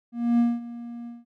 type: tone with ADSR envelope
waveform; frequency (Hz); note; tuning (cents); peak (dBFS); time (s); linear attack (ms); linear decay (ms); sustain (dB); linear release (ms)
triangle; 236.5; A#3; +25; -14; 0.12-1.25; 270; 210; -18; 180
effects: none